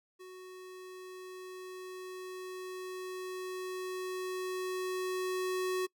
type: tone with level ramp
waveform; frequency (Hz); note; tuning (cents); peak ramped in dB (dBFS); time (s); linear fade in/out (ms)
square; 370; F#4; 0; -48 to -31; 0.19-5.87; 20
effects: noise-tail reverb RT60 0.1 s tail -24 dB re dry

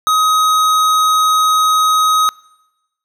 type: tone with hard clipping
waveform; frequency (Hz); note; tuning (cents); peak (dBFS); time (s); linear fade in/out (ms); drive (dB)
sine; 1262; D#6; +24; -12; 0.07-2.29; 0; 15
effects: noise-tail reverb RT60 1.0 s tail -24 dB re dry

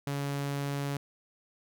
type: tone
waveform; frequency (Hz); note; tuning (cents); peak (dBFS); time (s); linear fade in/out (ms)
sawtooth; 141.2; C#3; +32; -27; 0.07-0.97; 2
effects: none

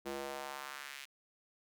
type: tone with high-pass filter sweep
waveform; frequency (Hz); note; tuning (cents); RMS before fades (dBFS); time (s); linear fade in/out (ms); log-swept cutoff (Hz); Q
square; 69.3; C#2; 0; -44; 0.05-1.06; 20; 330 to 2500; 1.5
effects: none

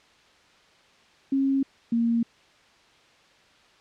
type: tone pair in turn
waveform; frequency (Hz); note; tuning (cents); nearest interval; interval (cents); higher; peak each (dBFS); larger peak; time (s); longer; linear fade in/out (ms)
sine; 271.5 / 232.4; C#4 / A#3; -36 / -5; minor third; 269; first; -20; neither; 1.32-1.63 / 1.92-2.23; neither; 5
effects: white hiss -57 dBFS RMS until 3.8 s + low-pass 4000 Hz 12 dB/octave

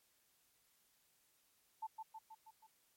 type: tone with echo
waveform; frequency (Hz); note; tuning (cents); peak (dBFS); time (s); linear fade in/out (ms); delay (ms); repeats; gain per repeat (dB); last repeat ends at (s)
sine; 883; A5; +6; -40; 1.82-1.87; 10; 160; 5; -4; 2.67
effects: white hiss -75 dBFS RMS until 2.96 s + MP3 64 kbps

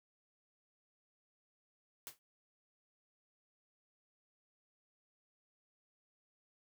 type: noise with exponential decay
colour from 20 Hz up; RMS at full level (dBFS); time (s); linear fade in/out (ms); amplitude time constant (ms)
white; -43; 2.07-2.19; 0; 24
effects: none

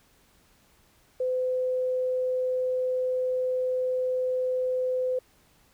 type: tone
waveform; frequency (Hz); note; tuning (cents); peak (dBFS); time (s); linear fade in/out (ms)
sine; 509; C5; -48; -24; 1.2-5.19; 5
effects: pink hiss -62 dBFS RMS until 5.73 s

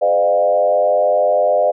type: tone with frequency modulation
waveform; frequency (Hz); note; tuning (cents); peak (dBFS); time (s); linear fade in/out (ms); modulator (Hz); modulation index
sine; 605; D#5; -49; -11; 0.01-1.72; 20; 93.5; 1.1
effects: none

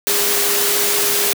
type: tone in noise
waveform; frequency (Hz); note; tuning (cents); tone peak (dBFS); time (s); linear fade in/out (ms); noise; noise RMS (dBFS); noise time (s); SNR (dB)
sine; 408.2; G#4; -30; -24; 0.07-1.33; 0; white; -17; 0.07-1.33; -10
effects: high-pass 200 Hz 12 dB/octave

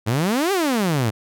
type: exponential two-way sweep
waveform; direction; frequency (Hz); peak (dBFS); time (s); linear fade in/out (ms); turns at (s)
sawtooth; up then down; 102 to 409.8 to 102; -14; 0.06-1.11; 20; 0.52
effects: none

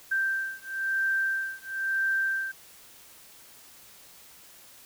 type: beating tone pair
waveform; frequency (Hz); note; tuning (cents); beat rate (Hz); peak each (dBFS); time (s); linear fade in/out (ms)
sine; 1568 / 1569; G6 / G6; 0 / +1; 1; -29; 0.11-2.52; 10
effects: white hiss -52 dBFS RMS until 4.85 s

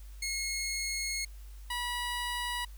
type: tone pair in turn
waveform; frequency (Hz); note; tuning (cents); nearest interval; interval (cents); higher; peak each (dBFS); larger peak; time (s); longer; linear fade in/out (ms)
15% pulse; 2166 / 971.8; C#7 / B5; -41 / -28; octave + major second; 1387; first; -26; neither; 0.22-1.25 / 1.7-2.65; first; 5
effects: added 50 Hz sine -44 dBFS peak until 2.77 s + white hiss -61 dBFS RMS until 2.77 s

